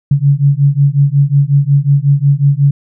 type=beating tone pair; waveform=sine; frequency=138.59 / 144.09 Hz; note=C#3 / D3; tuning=0 / -33 cents; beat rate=5.5 Hz; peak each=-10 dBFS; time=0.11-2.71 s; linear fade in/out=5 ms; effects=none